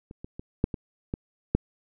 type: clicks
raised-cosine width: 3 ms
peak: -29 / -25 / -24 / -8 / -19 / -16 / -7 dBFS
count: 7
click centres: 0.111 / 0.245 / 0.395 / 0.641 / 0.742 / 1.139 / 1.55 s
effects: none